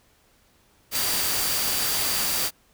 sine tone in noise, 4683 Hz, D8, 6 cents flat, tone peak -32 dBFS, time 0.91-2.51 s, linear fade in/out 50 ms, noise white, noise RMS -25 dBFS, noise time 0.91-2.51 s, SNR -10 dB, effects pink hiss -61 dBFS RMS until 2.73 s

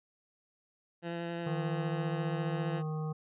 15% pulse tone with vibrato, 170 Hz, F3, 46 cents flat, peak -29 dBFS, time 1.02-2.83 s, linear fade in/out 50 ms, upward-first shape sine, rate 11 Hz, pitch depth 10 cents each way
harmonic tone, 155.2 Hz, D#3, 4 cents flat, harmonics 1 / 3 / 5 / 7 / 8, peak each -33 / -43 / -47 / -50 / -51 dBFS, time 1.46-3.13 s, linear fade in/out 10 ms
effects resampled to 8000 Hz

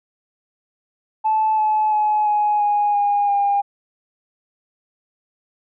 sine tone with pitch steps, 870 / 859 / 848.2 / 837.5 / 826.9 / 816.4 / 806.1 Hz, A5 / A5 / G#5 / G#5 / G#5 / G#5 / G5, -20 / -42 / +36 / +14 / -8 / -30 / +48 cents, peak -14 dBFS, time 1.24-3.62 s, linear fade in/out 20 ms, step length 340 ms, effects tanh soft clip ceiling -10 dBFS

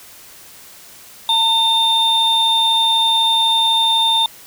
triangle tone pair together, 904 / 3616 Hz, A5 / A7, +47 / +47 cents, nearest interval 2 octaves, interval 2400 cents, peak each -16 / -12 dBFS, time 1.29-4.26 s, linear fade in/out 2 ms, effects white hiss -41 dBFS RMS until 4.46 s

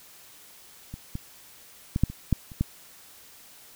clicks, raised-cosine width 5 ms, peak -24 / -19 / -13 / -7 / -24 / -8 / -30 / -11 dBFS, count 8, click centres 0.94 / 1.154 / 1.961 / 2.036 / 2.1 / 2.327 / 2.518 / 2.61 s, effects white hiss -51 dBFS RMS until 3.75 s

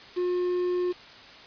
triangle tone with quantisation, 358.3 Hz, F4, 44 cents sharp, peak -22 dBFS, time 0.16-0.93 s, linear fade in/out 20 ms, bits 7, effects white hiss -47 dBFS RMS until 1.46 s + resampled to 11025 Hz

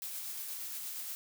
blue noise with tremolo, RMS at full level -40 dBFS, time 0.02-1.15 s, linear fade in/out 0 ms, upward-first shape sine, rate 8.5 Hz, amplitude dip 25%, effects none

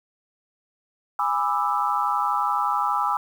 sine chord, E dominant seventh, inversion first, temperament just, 824.1 / 988.9 / 1186.7 / 1318.5 Hz, G#5 / B5 / D6 / E6, -14 / +2 / +18 / 0 cents, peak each -26 dBFS, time 1.19-3.17 s, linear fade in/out 2 ms, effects 8-bit

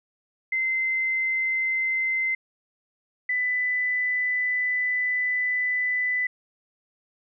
sine tone pair in turn, 2069 / 1995.5 Hz, C7 / B6, -20 / +17 cents, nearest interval minor second, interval 63 cents, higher first, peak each -22 dBFS, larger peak neither, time 0.52-2.35 / 3.29-6.27 s, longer second, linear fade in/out 5 ms, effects none

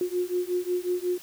sine beating tone pair, 355.8 / 361.3 Hz, F4 / F#4, +32 / -41 cents, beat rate 5.5 Hz, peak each -28 dBFS, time 0.01-1.18 s, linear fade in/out 2 ms, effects white hiss -47 dBFS RMS until 1.22 s

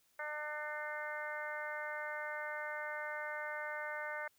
harmonic tone, 300 Hz, D4, 37 cents sharp, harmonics 2 / 3 / 4 / 5 / 6 / 7, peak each -45 / -47 / -49 / -44 / -46 / -47 dBFS, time 0.19-4.28 s, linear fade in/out 5 ms, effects white hiss -73 dBFS RMS until 4.38 s

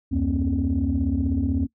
sine tone cluster, 72.7 / 89.2 / 233.5 / 269 Hz, D2 / F2 / A#3 / C4, -17 / +37 / +3 / +48 cents, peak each -26 / -25 / -27 / -23 dBFS, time 0.11-1.67 s, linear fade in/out 20 ms, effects noise-tail reverb RT60 0.1 s tail -21 dB re dry + tanh soft clip ceiling -13 dBFS

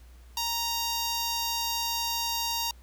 10% pulse tone with notch filter, 932.3 Hz, A#5, in tune, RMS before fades -30 dBFS, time 0.37-2.71 s, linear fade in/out 2 ms, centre 2000 Hz, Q 0.74, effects added 60 Hz sine -48 dBFS peak until 2.82 s + pink hiss -61 dBFS RMS until 2.82 s

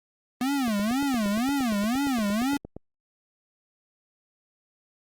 square tone with vibrato, 239.2 Hz, A#3, 45 cents sharp, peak -24 dBFS, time 0.41-2.57 s, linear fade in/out 2 ms, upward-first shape sine, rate 2 Hz, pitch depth 300 cents each way
click train, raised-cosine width 2 ms, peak -24 dBFS, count 19, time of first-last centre 0.68-2.766 s, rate 8.63 Hz
effects Opus 32 kbps

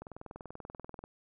click train, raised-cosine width 1 ms, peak -30 dBFS, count 22, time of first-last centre 0.02-1.039 s, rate 20.6 Hz, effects none

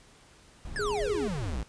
brown noise, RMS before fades -39 dBFS, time 0.65-1.61 s, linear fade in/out 2 ms
square exponential sweep, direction down, 1791 to 49.71 Hz, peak -32 dBFS, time 0.76-1.63 s, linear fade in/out 0 ms
sine tone, 415.3 Hz, G#4, in tune, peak -29 dBFS, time 0.79-1.28 s, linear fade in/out 5 ms
effects pink hiss -57 dBFS RMS until 1.68 s + resampled to 22050 Hz

